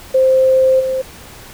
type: tone with level steps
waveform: sine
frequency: 523.3 Hz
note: C5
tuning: in tune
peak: -8 / -15 dBFS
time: 0.14-1.02 s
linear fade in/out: 10 ms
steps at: 0.79 s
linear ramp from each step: 20 ms
effects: pink hiss -37 dBFS RMS until 1.53 s